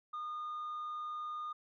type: tone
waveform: sine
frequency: 1222 Hz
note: D#6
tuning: 32 cents flat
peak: -36 dBFS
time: 0.13-1.53 s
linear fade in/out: 10 ms
effects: tanh soft clip ceiling -37 dBFS